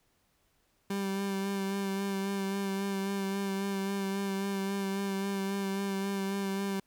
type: tone with vibrato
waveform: 30% pulse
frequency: 196.1 Hz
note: G3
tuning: 1 cent sharp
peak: -28 dBFS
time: 0.9-6.8 s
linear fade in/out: 5 ms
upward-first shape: sine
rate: 3.7 Hz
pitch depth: 22 cents each way
effects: pink hiss -72 dBFS RMS until 6.86 s